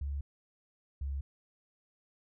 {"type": "tone pair in turn", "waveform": "sine", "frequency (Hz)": [70.5, 69.09], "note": ["C#2", "C#2"], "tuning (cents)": [30, -5], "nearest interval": "unison", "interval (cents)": 35, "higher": "first", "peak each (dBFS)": [-33, -33], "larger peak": "neither", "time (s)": [[0.01, 0.21], [1.01, 1.21]], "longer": "neither", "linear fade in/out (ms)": 5, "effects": []}